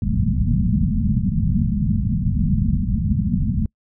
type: low-pass noise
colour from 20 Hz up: white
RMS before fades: -19 dBFS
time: 0.02-3.66 s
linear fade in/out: 2 ms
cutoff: 230 Hz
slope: 96 dB/octave
effects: noise-tail reverb RT60 0.1 s tail -26 dB re dry